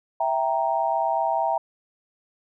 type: chord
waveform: sine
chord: E diminished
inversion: none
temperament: equal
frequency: 659.3 / 784 / 932.3 Hz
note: E5 / G5 / Bb5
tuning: 0 / 0 / 0 cents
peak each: -25 dBFS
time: 0.2-1.58 s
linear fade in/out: 5 ms
effects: none